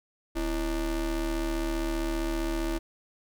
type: ring-modulated tone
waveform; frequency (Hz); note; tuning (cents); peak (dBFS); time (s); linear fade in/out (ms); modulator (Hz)
square; 147.4; D3; +7; -25; 0.35-2.79; 20; 185
effects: none